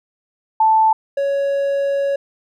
sine / triangle tone pair in turn, 880 / 557.5 Hz, A5 / C#5, 0 / +10 cents, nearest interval minor sixth, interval 790 cents, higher first, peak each -10 / -14 dBFS, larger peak first, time 0.6-0.93 / 1.17-2.16 s, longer second, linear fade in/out 5 ms, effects none

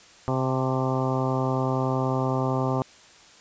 harmonic tone with a mistuned harmonic, 130.81 Hz, C3, in tune, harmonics 1 / 2 / 3 / 4 / 5 / 6 / 7 / 8 / 9, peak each -26 / -29 / -31 / -32 / -33 / -34 / -34 / -35 / -36 dBFS, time 0.28-2.82 s, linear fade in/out 0 ms, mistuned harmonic 7, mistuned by -40 cents, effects white hiss -51 dBFS RMS until 3.4 s + resampled to 16000 Hz

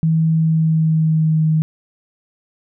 sine tone with pitch glide, 161 to 157.23 Hz, E3 to D#3, -41 to +18 cents, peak -12 dBFS, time 0.03-1.62 s, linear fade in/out 0 ms, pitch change -41 cents, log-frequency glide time 0.32-1.45 s, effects none

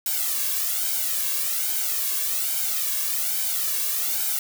blue noise with flanger, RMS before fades -25 dBFS, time 0.06-4.39 s, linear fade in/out 2 ms, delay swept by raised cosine 1.3 to 1.82 ms, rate 1.2 Hz, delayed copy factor +1, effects none

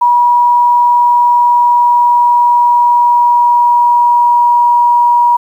sine tone with pitch glide, 965 to 959.4 Hz, B5 to A#5, -40 to +50 cents, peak -5 dBFS, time 0.01-5.37 s, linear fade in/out 10 ms, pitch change -10 cents, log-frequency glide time 0.61-4.48 s, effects 7-bit

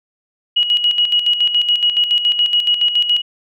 sine tone with tremolo, 2905 Hz, F#7, 32 cents flat, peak -10 dBFS, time 0.56-3.22 s, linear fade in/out 10 ms, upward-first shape square, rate 7.1 Hz, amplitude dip 60%, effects none

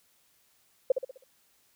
sine tone with echo, 523.3 Hz, C5, in tune, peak -17 dBFS, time 0.9-0.92 s, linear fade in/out 5 ms, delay 64 ms, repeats 5, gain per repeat -7 dB, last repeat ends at 1.24 s, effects white hiss -67 dBFS RMS until 1.75 s

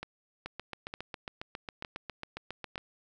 two click trains, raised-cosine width 0.3 ms, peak -22 / -22 dBFS, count 18 / 4, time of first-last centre 0.46-2.779 / 0.03-2.757 s, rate 7.33 / 1.1 Hz, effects none

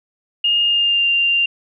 sine tone with pitch glide, 2838 to 2786 Hz, F7 to F7, +27 to -5 cents, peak -13 dBFS, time 0.44-1.46 s, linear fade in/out 5 ms, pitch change -32 cents, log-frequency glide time 0.62-1.07 s, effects none

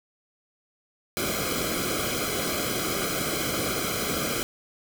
pink noise with comb filter, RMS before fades -28 dBFS, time 1.17-4.43 s, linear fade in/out 0 ms, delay 1.1 ms, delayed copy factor -1, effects none

